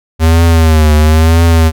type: tone with vibrato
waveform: square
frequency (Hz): 79.7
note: D#2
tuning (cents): +42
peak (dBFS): -5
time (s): 0.19-1.72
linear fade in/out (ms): 50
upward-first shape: triangle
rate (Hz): 1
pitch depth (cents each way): 96
effects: none